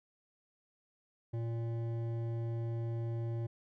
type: tone with hard clipping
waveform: triangle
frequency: 115.7 Hz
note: A#2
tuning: 13 cents flat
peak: -36 dBFS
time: 1.33-3.47 s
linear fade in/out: 10 ms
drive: 15 dB
effects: none